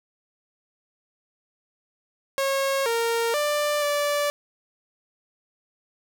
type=tone with pitch steps; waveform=sawtooth; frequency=545 / 462.7 / 591 / 582 Hz; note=C#5 / A#4 / D5 / D5; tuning=-29 / -13 / +11 / -16 cents; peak=-18 dBFS; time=2.38-4.3 s; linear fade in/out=0 ms; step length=480 ms; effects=none